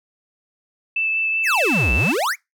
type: tone with vibrato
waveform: sine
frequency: 2637 Hz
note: E7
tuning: in tune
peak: -18 dBFS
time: 0.96-2.12 s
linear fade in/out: 5 ms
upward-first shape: triangle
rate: 5.3 Hz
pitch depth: 12 cents each way
type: exponential two-way sweep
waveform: square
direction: down then up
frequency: 2489 to 54.1 to 2489 Hz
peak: -19 dBFS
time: 1.43-2.36 s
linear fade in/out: 50 ms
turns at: 1.93 s
effects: noise-tail reverb RT60 0.2 s tail -25 dB re dry